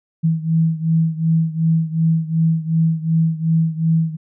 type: beating tone pair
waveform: sine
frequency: 161.5 / 164.2 Hz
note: E3 / E3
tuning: -35 / -6 cents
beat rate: 2.7 Hz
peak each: -16 / -19 dBFS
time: 0.23-4.17 s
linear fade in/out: 20 ms
effects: none